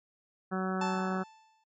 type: harmonic tone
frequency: 187.7 Hz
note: F#3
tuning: 25 cents sharp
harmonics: 1 / 2 / 3 / 4 / 5 / 6 / 7 / 8 / 9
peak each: -32 / -37 / -42 / -39 / -48 / -43 / -39 / -43 / -47 dBFS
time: 0.51-1.24 s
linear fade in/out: 20 ms
type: tone with exponential decay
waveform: 45% pulse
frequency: 880 Hz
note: A5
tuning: in tune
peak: -30 dBFS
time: 0.81-1.64 s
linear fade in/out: 5 ms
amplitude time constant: 180 ms
effects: MP3 32 kbps